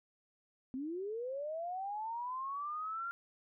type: linear sweep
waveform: sine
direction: up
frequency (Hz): 249.3 to 1396.9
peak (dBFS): -37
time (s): 0.74-3.11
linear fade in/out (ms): 0
effects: none